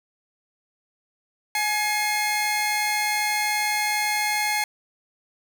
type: tone pair together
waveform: sawtooth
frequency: 841.1 / 2144 Hz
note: G#5 / C7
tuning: +22 / +42 cents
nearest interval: octave + major third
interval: 1620 cents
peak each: -21 dBFS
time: 1.55-4.64 s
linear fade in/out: 2 ms
effects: none